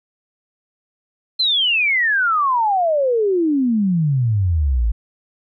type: exponential sweep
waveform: sine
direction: down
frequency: 4181 to 51.91 Hz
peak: -14 dBFS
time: 1.39-4.92 s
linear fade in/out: 10 ms
effects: none